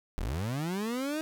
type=linear sweep; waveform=30% pulse; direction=up; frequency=32 to 319.4 Hz; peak=-28 dBFS; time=0.18-1.21 s; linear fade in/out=0 ms; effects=none